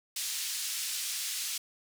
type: band-pass noise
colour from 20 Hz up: white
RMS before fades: -35 dBFS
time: 0.16-1.58 s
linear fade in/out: 5 ms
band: 2800 to 9100 Hz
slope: 12 dB/octave
effects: none